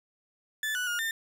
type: tone with pitch steps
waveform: 35% pulse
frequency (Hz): 1746 / 1479 / 1428 / 1804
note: A6 / F#6 / F6 / A6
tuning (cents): -14 / -1 / +38 / +43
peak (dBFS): -27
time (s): 0.63-1.11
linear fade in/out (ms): 2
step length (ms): 120
effects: none